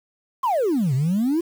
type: exponential two-way sweep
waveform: sine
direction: down then up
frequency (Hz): 1107 to 124.6 to 352.4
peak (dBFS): -16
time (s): 0.43-1.41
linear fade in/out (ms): 10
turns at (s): 0.94
effects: tanh soft clip ceiling -16 dBFS + 7-bit